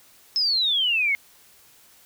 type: exponential sweep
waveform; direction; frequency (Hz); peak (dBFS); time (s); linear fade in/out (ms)
sine; down; 5274 to 2139; -19; 0.36-1.15; 0
effects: white hiss -54 dBFS RMS until 2.05 s